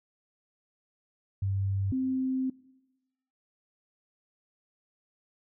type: tone pair in turn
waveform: sine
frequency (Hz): 97.7 / 260.8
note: G2 / C4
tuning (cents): -5 / -5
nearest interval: octave + perfect fourth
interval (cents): 1700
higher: second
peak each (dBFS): -26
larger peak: neither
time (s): 1.42-1.92 / 1.92-2.5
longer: second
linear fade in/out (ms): 5
effects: noise-tail reverb RT60 1.0 s tail -22 dB re dry